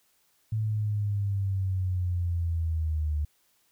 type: linear sweep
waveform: sine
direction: down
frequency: 110 to 73.9 Hz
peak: -25 dBFS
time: 0.52-3.25 s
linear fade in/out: 5 ms
effects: white hiss -68 dBFS RMS until 3.71 s